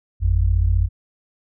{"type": "tone pair together", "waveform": "sine", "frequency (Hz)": [51.91, 87.31], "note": ["G#1", "F2"], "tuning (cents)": [0, 0], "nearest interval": "major sixth", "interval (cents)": 900, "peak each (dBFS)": -17, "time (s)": [0.2, 0.89], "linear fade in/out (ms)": 50, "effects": []}